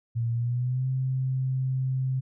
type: tone with pitch glide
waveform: sine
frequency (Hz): 116.54 to 130.81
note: A#2 to C3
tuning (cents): 0 to 0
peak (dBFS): -24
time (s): 0.15-2.21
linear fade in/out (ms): 20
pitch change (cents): +200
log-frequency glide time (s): 0.32-0.87
effects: none